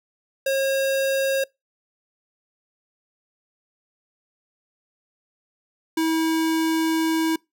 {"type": "tone pair in turn", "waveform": "square", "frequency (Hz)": [541, 322.5], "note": ["C#5", "E4"], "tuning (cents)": [-42, -38], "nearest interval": "major sixth", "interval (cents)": 896, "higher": "first", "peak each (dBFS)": -20, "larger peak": "neither", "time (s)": [[0.46, 1.44], [5.97, 7.36]], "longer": "second", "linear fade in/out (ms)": 5, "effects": ["noise-tail reverb RT60 0.2 s tail -25 dB re dry"]}